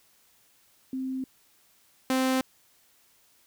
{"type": "tone pair in turn", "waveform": ["sine", "sawtooth"], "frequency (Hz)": [261.6, 260.5], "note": ["C4", "C4"], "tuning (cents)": [0, -7], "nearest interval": "unison", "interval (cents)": 7, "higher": "first", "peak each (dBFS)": [-29, -19], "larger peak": "second", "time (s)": [[0.93, 1.24], [2.1, 2.41]], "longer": "neither", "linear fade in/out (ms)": 2, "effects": ["white hiss -63 dBFS RMS until 3.46 s"]}